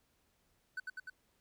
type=tone with echo; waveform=triangle; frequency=1509 Hz; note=F#6; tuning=34 cents sharp; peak=-35 dBFS; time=0.77-0.8 s; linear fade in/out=5 ms; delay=100 ms; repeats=3; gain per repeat=-2 dB; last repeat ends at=1.1 s; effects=pink hiss -75 dBFS RMS until 1.4 s